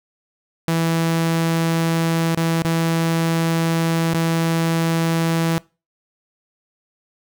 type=tone with dropouts; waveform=sawtooth; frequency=164.81 Hz; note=E3; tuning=in tune; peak=-13 dBFS; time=0.68-5.58 s; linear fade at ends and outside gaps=0 ms; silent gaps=2.347-2.373 / 2.621-2.649 / 4.135-4.146 s; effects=noise-tail reverb RT60 0.3 s tail -23 dB re dry